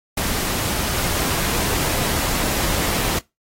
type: noise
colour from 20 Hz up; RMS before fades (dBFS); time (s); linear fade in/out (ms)
pink; -22; 0.17-3.19; 5
effects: noise-tail reverb RT60 0.2 s tail -22 dB re dry + AAC 48 kbps